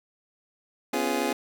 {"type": "chord", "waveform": "25% pulse", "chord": "C# dominant seventh", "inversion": "third", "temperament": "just", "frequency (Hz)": [249.5, 277.2, 346.5, 415.8], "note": ["B3", "C#4", "E#4", "G#4"], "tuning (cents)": [18, 0, -14, 2], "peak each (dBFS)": -27, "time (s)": [0.93, 1.33], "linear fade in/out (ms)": 5, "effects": []}